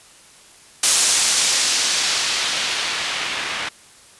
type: noise with low-pass filter sweep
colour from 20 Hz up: blue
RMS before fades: -20 dBFS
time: 0.83-3.69 s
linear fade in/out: 5 ms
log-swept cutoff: 8400 to 2200 Hz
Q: 0.95
effects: white hiss -47 dBFS RMS until 4.19 s + resampled to 24000 Hz